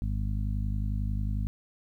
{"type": "harmonic tone", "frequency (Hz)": 51.1, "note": "G#1", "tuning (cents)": -27, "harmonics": [1, 2, 3, 4, 5], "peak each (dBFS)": [-29, -32, -42, -38, -45], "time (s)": [0.02, 1.47], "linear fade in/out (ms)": 0, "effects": ["11-bit"]}